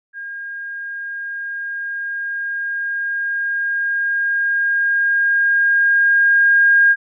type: tone with level ramp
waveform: sine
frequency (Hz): 1619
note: G#6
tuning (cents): -45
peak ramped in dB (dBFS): -27 to -8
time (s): 0.13-6.96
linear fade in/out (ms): 50
effects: none